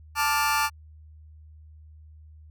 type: chord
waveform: sawtooth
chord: D minor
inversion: second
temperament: just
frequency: 881 / 1174.7 / 1409.6 Hz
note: A5 / D6 / F6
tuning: +2 / 0 / +16 cents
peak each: -21 / -22 / -25 dBFS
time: 0.15-0.7 s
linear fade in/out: 50 ms
effects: added 77 Hz sine -46 dBFS peak until 2.5 s